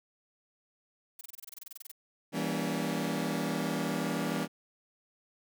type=noise bursts; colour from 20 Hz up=blue; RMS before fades=-44 dBFS; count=16; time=1.19-1.916 s; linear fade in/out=5 ms; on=21 ms; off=26 ms
type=chord; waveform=sawtooth; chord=E diminished seventh; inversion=none; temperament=just; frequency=164.81 / 197.78 / 237.3 / 284.8 Hz; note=E3 / G3 / Bb3 / Db4; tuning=0 / +16 / +31 / +47 cents; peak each=-32 dBFS; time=2.32-4.48 s; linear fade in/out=50 ms
effects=none